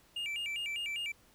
triangle tone with vibrato, 2571 Hz, E7, 44 cents flat, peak -33 dBFS, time 0.16-1.12 s, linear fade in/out 5 ms, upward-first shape square, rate 5 Hz, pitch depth 170 cents each way, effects pink hiss -64 dBFS RMS until 1.34 s

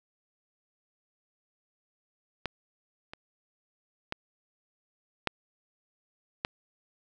clicks, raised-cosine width 0.3 ms, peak -15 / -25 / -16 / -10 / -12 dBFS, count 5, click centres 2.457 / 3.135 / 4.124 / 5.273 / 6.449 s, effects none

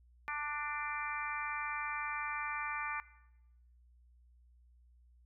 harmonic tone with a mistuned harmonic, 295 Hz, D4, 8 cents sharp, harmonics 3 / 4 / 5 / 6 / 7 / 8, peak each -44 / -41 / -44 / -43 / -46 / -43 dBFS, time 0.28-3 s, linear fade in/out 0 ms, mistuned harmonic 6, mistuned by +19 cents, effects noise-tail reverb RT60 0.9 s tail -18 dB re dry + added 60 Hz sine -61 dBFS peak until 5.25 s

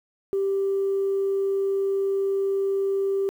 sine tone, 392 Hz, G4, in tune, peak -20 dBFS, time 0.33-3.29 s, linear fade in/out 0 ms, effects tanh soft clip ceiling -17 dBFS + 9-bit

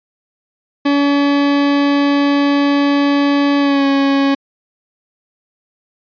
40% pulse tone with pitch glide, 284.2 to 276.3 Hz, C#4 to C#4, +43 to -6 cents, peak -10 dBFS, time 0.85-4.35 s, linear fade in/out 10 ms, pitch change -49 cents, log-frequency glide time 3.59-3.86 s, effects resampled to 11025 Hz

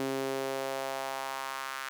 sawtooth tone with high-pass filter sweep, 134.5 Hz, C3, 48 cents sharp, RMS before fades -35 dBFS, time 0-1.89 s, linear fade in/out 0 ms, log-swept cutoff 310 to 1400 Hz, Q 2.1, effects none

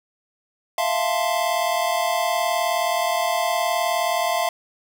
square chord, F major seventh, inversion third, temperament equal, 659.3 / 698.5 / 880 / 1046.5 Hz, E5 / F5 / A5 / C6, 0 / 0 / 0 / 0 cents, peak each -26 / -24 / -29 / -28 dBFS, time 0.78-4.49 s, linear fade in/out 2 ms, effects none

